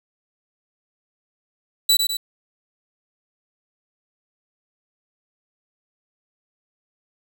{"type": "tone with echo", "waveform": "sawtooth", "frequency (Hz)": 3951, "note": "B7", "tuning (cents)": 0, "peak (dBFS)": -10, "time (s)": [1.89, 1.97], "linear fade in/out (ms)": 5, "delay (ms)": 100, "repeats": 2, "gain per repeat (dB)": -5, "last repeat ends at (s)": 2.17, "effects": []}